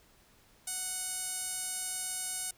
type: tone with band-pass filter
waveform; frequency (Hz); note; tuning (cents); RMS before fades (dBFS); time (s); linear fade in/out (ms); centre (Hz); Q
sawtooth; 739; F#5; -2; -37; 0.67-2.51; 5; 9200; 2.6
effects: pink hiss -63 dBFS RMS until 2.57 s